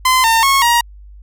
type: tone with pitch steps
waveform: sawtooth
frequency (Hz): 1029 / 907 / 1094 / 946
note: C6 / A#5 / C#6 / A#5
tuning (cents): -29 / -48 / -23 / +25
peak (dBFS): -6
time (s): 0.05-0.81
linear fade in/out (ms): 5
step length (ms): 190
effects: added 50 Hz sine -35 dBFS peak until 1.22 s